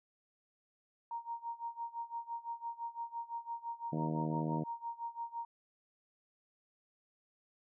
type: tone with tremolo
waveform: sine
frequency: 932.3 Hz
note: A#5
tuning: in tune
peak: -36 dBFS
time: 1.11-5.45 s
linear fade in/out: 2 ms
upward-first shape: sine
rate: 5.9 Hz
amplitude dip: 90%
type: harmonic tone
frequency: 78.4 Hz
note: D#2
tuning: 14 cents sharp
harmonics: 2 / 3 / 4 / 5 / 6 / 7 / 8 / 9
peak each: -36 / -40 / -40 / -48 / -47 / -48 / -48 / -49 dBFS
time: 3.92-4.64 s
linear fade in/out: 10 ms
effects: none